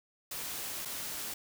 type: noise with dropouts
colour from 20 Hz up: white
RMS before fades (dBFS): -39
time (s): 0.31-1.34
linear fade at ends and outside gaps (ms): 5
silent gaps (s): 0.851-0.855
effects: none